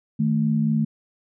sine tone pair together, 155.56 / 220 Hz, D#3 / A3, 0 / 0 cents, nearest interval tritone, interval 600 cents, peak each -22 / -20 dBFS, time 0.19-0.85 s, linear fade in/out 10 ms, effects none

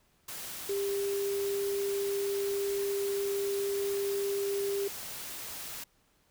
sine tone in noise, 398.8 Hz, G4, 30 cents sharp, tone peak -29 dBFS, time 0.69-4.88 s, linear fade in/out 5 ms, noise white, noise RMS -41 dBFS, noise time 0.28-5.84 s, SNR +9 dB, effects pink hiss -69 dBFS RMS until 6.3 s

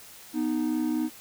triangle tone pair together, 246 / 309.9 Hz, B3 / D#4, -7 / -7 cents, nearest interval major third, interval 400 cents, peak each -26 / -24 dBFS, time 0.33-1.1 s, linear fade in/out 50 ms, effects tanh soft clip ceiling -16 dBFS + white hiss -48 dBFS RMS until 1.2 s

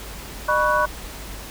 sine tone cluster, 606 / 979 / 1113 / 1489 Hz, D#5 / B5 / C#6 / F#6, -46 / -15 / +7 / +11 cents, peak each -22 dBFS, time 0.48-0.86 s, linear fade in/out 10 ms, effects added 50 Hz sine -37 dBFS peak until 1.5 s + pink hiss -37 dBFS RMS until 1.5 s

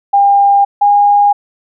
sine tone pair in turn, 802 / 816.5 Hz, G5 / G#5, +39 / -30 cents, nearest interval unison, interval 31 cents, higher second, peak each -5 dBFS, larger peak neither, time 0.13-0.65 / 0.81-1.33 s, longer neither, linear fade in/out 10 ms, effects none

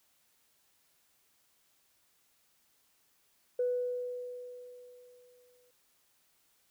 sine tone with exponential decay, 494.2 Hz, B4, 1 cent sharp, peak -26 dBFS, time 3.59-5.71 s, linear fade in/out 5 ms, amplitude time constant 460 ms, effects tanh soft clip ceiling -22 dBFS + white hiss -71 dBFS RMS until 6.7 s

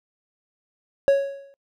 triangle tone with exponential decay, 554 Hz, C#5, 1 cent flat, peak -9 dBFS, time 1.08-1.54 s, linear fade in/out 0 ms, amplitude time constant 100 ms, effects noise-tail reverb RT60 0.1 s tail -26 dB re dry

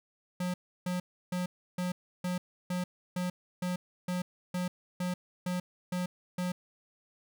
square tone bursts, 180 Hz, F#3, 47 cents flat, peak -31 dBFS, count 14, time 0.4-6.52 s, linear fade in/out 5 ms, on 140 ms, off 320 ms, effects none

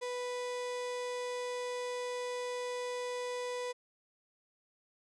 35% pulse tone, 493.9 Hz, B4, in tune, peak -34 dBFS, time 0.01-3.73 s, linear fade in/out 20 ms, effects resampled to 22050 Hz

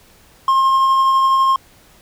triangle tone with tremolo, 1067 Hz, C6, 34 cents sharp, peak -8 dBFS, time 0.48-1.56 s, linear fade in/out 2 ms, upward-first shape triangle, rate 12 Hz, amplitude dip 25%, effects pink hiss -49 dBFS RMS until 2.01 s

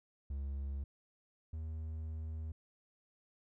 triangle tone pair in turn, 69.3 / 79.28 Hz, C#2 / D#2, 0 / +33 cents, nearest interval major second, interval 233 cents, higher second, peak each -35 / -37 dBFS, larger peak first, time 0.3-0.84 / 1.53-2.52 s, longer second, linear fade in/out 5 ms, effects none

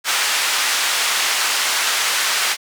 pink band-pass noise, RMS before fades -19 dBFS, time 0.04-2.57 s, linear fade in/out 50 ms, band 1300 to 9100 Hz, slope 12 dB/octave, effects none

